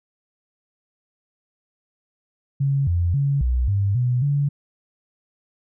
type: tone with pitch steps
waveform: sine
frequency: 138.5 / 86.7 / 140.1 / 62.1 / 99.5 / 123.9 / 142.7 Hz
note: C#3 / F2 / C#3 / B1 / G2 / B2 / D3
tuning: -1 / -12 / +19 / +10 / +26 / +6 / -49 cents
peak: -17 dBFS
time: 2.6-4.49 s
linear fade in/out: 10 ms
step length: 270 ms
effects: none